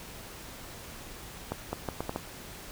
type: accelerating click train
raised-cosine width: 1 ms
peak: -17 dBFS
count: 6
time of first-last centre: 1.52-2.161 s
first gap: 210 ms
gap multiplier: 0.75
effects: pink hiss -45 dBFS RMS until 2.71 s